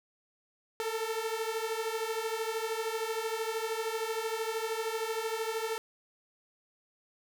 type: beating tone pair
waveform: sawtooth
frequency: 440 / 453 Hz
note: A4 / A#4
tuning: 0 / -50 cents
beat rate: 13 Hz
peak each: -31 dBFS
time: 0.8-5.78 s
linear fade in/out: 0 ms
effects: none